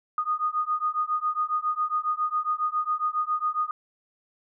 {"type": "beating tone pair", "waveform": "sine", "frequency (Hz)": [1231, 1238.3], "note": ["D#6", "D#6"], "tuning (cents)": [-19, -9], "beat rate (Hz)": 7.3, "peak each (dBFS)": -27, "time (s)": [0.18, 3.71], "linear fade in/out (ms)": 2, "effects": []}